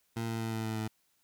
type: tone with pitch steps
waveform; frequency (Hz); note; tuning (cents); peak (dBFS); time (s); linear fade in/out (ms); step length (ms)
20% pulse; 114.7 / 113.64 / 112.6 / 111.56 / 110.54 / 109.52; A#2 / A#2 / A2 / A2 / A2 / A2; -28 / -44 / +40 / +24 / +8 / -8; -28; 0.16-0.88; 10; 120
effects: white hiss -73 dBFS RMS until 1.23 s